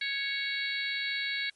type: harmonic tone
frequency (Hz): 554.4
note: C#5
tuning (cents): 0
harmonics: 3 / 4 / 5 / 6 / 7 / 8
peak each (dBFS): -36 / -33 / -45 / -43 / -36 / -40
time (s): 0.01-1.5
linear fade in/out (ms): 5
effects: white hiss -67 dBFS RMS until 1.55 s + MP3 48 kbps